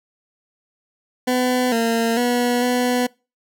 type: tone with pitch steps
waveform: 20% pulse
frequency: 251.4 / 229.3 / 243.5 / 247.4 Hz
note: B3 / A#3 / B3 / B3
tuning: +31 / -28 / -24 / +3 cents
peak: -12 dBFS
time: 1.27-3.07 s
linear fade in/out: 10 ms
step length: 450 ms
effects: noise-tail reverb RT60 0.3 s tail -25 dB re dry